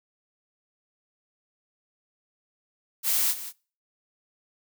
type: noise with echo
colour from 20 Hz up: blue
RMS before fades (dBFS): -24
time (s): 3.03-3.35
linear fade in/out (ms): 50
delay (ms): 180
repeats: 1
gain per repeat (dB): -13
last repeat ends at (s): 3.53
effects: noise-tail reverb RT60 0.4 s tail -24 dB re dry